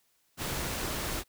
pink noise, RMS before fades -34 dBFS, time 0.37-1.24 s, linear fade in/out 50 ms, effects white hiss -71 dBFS RMS until 1.28 s

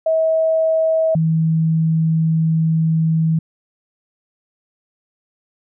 sine tone pair in turn, 643 / 161.06 Hz, E5 / E3, -43 / -40 cents, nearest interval 2 octaves, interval 2397 cents, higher first, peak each -13 / -13 dBFS, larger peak neither, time 0.06-1.15 / 1.15-3.39 s, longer second, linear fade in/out 5 ms, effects none

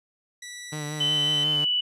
15% pulse tone, 1957 Hz, B6, 16 cents flat, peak -31 dBFS, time 0.42-1.44 s, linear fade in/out 5 ms
sawtooth tone with vibrato, 150 Hz, D3, 37 cents sharp, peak -27 dBFS, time 0.72-1.65 s, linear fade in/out 10 ms, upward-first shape sine, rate 5.5 Hz, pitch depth 33 cents each way
sine tone with pitch glide, 3040 to 2962 Hz, F#7 to F#7, +46 to +1 cents, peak -21 dBFS, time 1-1.81 s, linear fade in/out 10 ms, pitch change -45 cents, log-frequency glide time 1.52-1.64 s
effects resampled to 32000 Hz

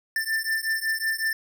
square beating tone pair, 1777 / 1782.4 Hz, A6 / A6, +17 / +22 cents, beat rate 5.4 Hz, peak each -28 dBFS, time 0.16-1.33 s, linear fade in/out 2 ms, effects none

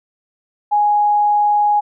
sine tone, 830.6 Hz, G#5, in tune, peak -11 dBFS, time 0.71-1.81 s, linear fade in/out 20 ms, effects none

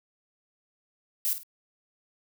violet noise with echo, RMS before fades -27 dBFS, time 1.25-1.33 s, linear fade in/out 0 ms, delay 51 ms, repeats 2, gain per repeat -10 dB, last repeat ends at 1.432 s, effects none

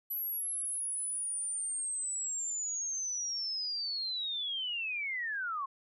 sine linear sweep, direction down, 11840 to 1053 Hz, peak -33 dBFS, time 0.1-5.66 s, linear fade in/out 10 ms, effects none

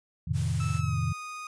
sine chord, F dominant seventh, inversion none, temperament equal, 87.31 / 110 / 130.81 / 155.56 Hz, F2 / A2 / C3 / Eb3, 0 / 0 / 0 / 0 cents, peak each -31 dBFS, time 0.27-1.13 s, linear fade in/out 10 ms
white noise, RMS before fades -43 dBFS, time 0.33-0.82 s, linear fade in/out 50 ms
30% pulse tone with pitch glide, 1313 to 1239.3 Hz, E6 to D#6, -7 to -7 cents, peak -34 dBFS, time 0.6-1.47 s, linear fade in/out 2 ms, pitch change -100 cents, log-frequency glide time 0.79-0.98 s
effects resampled to 22050 Hz

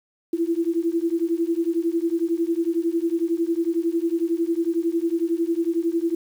sine beating tone pair, 329.6 / 340.6 Hz, E4 / F4, 0 / -43 cents, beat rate 11 Hz, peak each -23 dBFS, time 0.33-6.15 s, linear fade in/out 5 ms, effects 8-bit

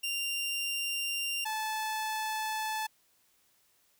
sawtooth tone pair in turn, 2783 / 869.8 Hz, F7 / A5, -7 / -20 cents, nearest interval octave + minor sixth, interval 2013 cents, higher first, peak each -28 dBFS, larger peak neither, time 0.03-1.45 / 1.45-2.87 s, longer neither, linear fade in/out 10 ms, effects white hiss -69 dBFS RMS until 3.99 s

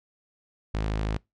sawtooth tone, 53.1 Hz, G#1, 39 cents sharp, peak -22 dBFS, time 0.74-1.17 s, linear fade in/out 5 ms, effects noise-tail reverb RT60 0.2 s tail -25 dB re dry + low-pass 5000 Hz 12 dB/octave

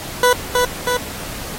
20% pulse tone with echo, 493.9 Hz, B4, in tune, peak -5 dBFS, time 0.23-0.33 s, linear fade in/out 2 ms, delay 320 ms, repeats 2, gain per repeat -3 dB, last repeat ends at 0.97 s, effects pink hiss -30 dBFS RMS until 1.58 s + AAC 48 kbps

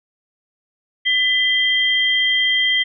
sine tone pair together, 2006 / 3178 Hz, B6 / G7, +26 / +23 cents, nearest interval minor sixth, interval 797 cents, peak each -17 dBFS, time 1.05-2.84 s, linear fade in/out 20 ms, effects none

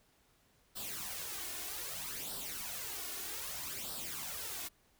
white noise with flanger, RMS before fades -42 dBFS, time 0.75-4.69 s, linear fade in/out 20 ms, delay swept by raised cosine 0.22 to 2.82 ms, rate 0.63 Hz, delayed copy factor +0.65, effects pink hiss -70 dBFS RMS until 4.99 s

